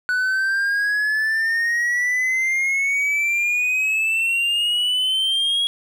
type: exponential sweep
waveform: triangle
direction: up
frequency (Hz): 1480 to 3322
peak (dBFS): -16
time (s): 0.09-5.67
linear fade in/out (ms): 0
effects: none